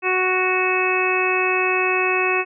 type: harmonic tone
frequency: 370 Hz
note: F#4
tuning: in tune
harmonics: 1 / 2 / 3 / 4 / 5 / 6 / 7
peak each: -22 / -27 / -25 / -29 / -28 / -28 / -21 dBFS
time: 0.02-2.45 s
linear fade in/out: 50 ms
effects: none